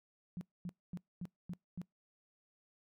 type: tone bursts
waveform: sine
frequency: 177.6 Hz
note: F3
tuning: 29 cents sharp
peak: -39 dBFS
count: 6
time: 0.37-1.816 s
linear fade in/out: 0 ms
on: 41 ms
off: 240 ms
effects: noise-tail reverb RT60 0.2 s tail -26 dB re dry

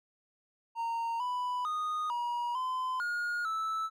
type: tone with pitch steps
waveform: triangle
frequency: 923 / 991 / 1237 / 958 / 1023 / 1431 / 1312 Hz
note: A#5 / B5 / D#6 / A#5 / C6 / F6 / E6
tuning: -17 / +6 / -10 / +47 / -39 / +42 / -9 cents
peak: -29 dBFS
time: 0.75-3.9 s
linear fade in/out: 50 ms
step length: 450 ms
effects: none

